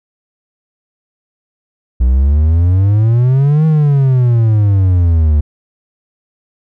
triangle exponential two-way sweep, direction up then down, 59.7 to 159.6 to 73.2 Hz, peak -5 dBFS, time 2-5.41 s, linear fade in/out 10 ms, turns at 3.66 s, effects none

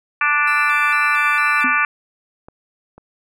harmonic tone, 293.7 Hz, D4, in tune, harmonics 3 / 4 / 5 / 6 / 7 / 8 / 9, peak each -29 / -19 / -20 / -21 / -30 / -20 / -25 dBFS, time 0.21-1.85 s, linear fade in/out 2 ms
20% pulse tone with vibrato, 1244.5 Hz, D#6, in tune, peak -26 dBFS, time 0.47-1.64 s, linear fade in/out 5 ms, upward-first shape square, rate 2.2 Hz, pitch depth 110 cents each way
sine tone with exponential decay, 256 Hz, C4, 38 cents flat, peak -19 dBFS, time 1.64-1.81 s, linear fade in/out 5 ms, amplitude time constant 35 ms
clicks, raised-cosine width 1 ms, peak -25 / -27 dBFS, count 2, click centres 2.485 / 2.98 s
effects none

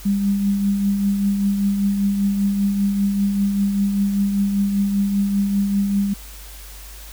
sine tone with tremolo, 199.8 Hz, G3, 33 cents sharp, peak -14 dBFS, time 0.05-6.14 s, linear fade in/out 10 ms, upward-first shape triangle, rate 5.1 Hz, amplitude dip 45%, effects added 50 Hz sine -37 dBFS peak until 7.12 s + white hiss -41 dBFS RMS until 7.12 s

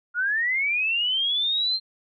sine linear sweep, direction up, 1396.9 to 4186 Hz, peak -21 dBFS, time 0.14-1.8 s, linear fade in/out 50 ms, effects none

